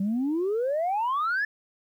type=exponential sweep; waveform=sine; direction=up; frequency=188.3 to 1760 Hz; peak=-22 dBFS; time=0-1.45 s; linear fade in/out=5 ms; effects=tanh soft clip ceiling -21 dBFS + 10-bit